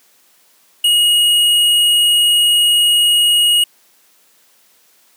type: tone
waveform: square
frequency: 2884 Hz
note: F#7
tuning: 45 cents flat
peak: -10 dBFS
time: 0.84-3.64 s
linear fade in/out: 5 ms
effects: white hiss -53 dBFS RMS until 5.16 s + high-pass 200 Hz 12 dB/octave